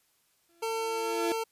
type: tone with exponential growth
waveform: 35% pulse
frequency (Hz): 339.5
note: F4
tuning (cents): -49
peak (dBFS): -25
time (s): 0.49-1.32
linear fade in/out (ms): 1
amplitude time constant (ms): 180
type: tone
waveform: 25% pulse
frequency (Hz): 450.3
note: A4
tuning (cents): +40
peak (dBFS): -26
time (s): 0.62-1.44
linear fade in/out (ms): 10
effects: white hiss -70 dBFS RMS until 1.51 s + resampled to 32000 Hz